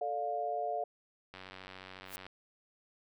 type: chord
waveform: sine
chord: D minor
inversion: second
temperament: just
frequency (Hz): 440.5 / 587.3 / 704.8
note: A4 / D5 / F5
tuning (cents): +2 / 0 / +16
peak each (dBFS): -40 / -39 / -34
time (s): 0.01-0.84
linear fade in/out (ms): 5
type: click train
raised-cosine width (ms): 0.3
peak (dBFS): -31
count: 88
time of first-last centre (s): 1.34-2.266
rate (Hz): 94
type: noise with exponential growth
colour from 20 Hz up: blue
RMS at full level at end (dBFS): -38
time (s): 2.05-2.16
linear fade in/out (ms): 5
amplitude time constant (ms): 23
effects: none